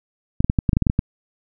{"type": "clicks", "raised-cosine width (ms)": 5, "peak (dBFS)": -4, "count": 11, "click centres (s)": [0.405, 0.445, 0.499, 0.588, 0.692, 0.732, 0.769, 0.823, 0.868, 0.899, 0.991], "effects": []}